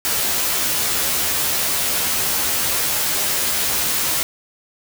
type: noise with comb filter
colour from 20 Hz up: white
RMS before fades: -20 dBFS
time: 0.05-4.23 s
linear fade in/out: 0 ms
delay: 13 ms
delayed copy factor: +0.75
effects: none